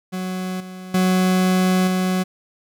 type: tone with level steps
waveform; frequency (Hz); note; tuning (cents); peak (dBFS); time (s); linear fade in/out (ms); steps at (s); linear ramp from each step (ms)
40% pulse; 185; F#3; 0; -23 / -32 / -14 / -17; 0.12-2.24; 20; 0.6 / 0.94 / 1.87; 5
effects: none